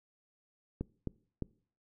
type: clicks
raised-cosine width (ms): 3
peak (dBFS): -22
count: 3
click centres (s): 0.81 / 1.073 / 1.423
effects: noise-tail reverb RT60 0.5 s tail -23 dB re dry